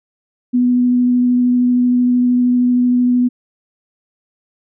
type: tone with vibrato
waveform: sine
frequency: 246.9 Hz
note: B3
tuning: in tune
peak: -10 dBFS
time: 0.53-3.29 s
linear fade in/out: 20 ms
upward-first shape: triangle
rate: 13 Hz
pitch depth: 11 cents each way
effects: none